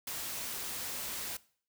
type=noise; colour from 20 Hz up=white; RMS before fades=-39 dBFS; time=0.07-1.37 s; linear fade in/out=5 ms; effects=noise-tail reverb RT60 0.5 s tail -20 dB re dry